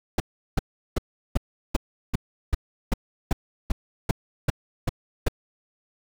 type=noise bursts; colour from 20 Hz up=brown; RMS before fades=-19 dBFS; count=14; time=0.18-5.284 s; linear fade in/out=5 ms; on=21 ms; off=370 ms; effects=none